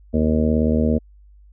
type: harmonic tone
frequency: 77.78 Hz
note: D#2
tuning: in tune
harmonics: 1 / 2 / 3 / 4 / 5 / 6 / 7 / 8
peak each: -21 / -27 / -18 / -29 / -30 / -25 / -28 / -29 dBFS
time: 0.13-0.99 s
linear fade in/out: 20 ms
effects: added 50 Hz sine -45 dBFS peak until 1.52 s